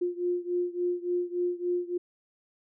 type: beating tone pair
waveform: sine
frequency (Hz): 352.9 / 356.4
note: F4 / F4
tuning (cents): +18 / +35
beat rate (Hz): 3.5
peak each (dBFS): -29 / -31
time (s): 0.01-1.98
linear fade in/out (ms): 10
effects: none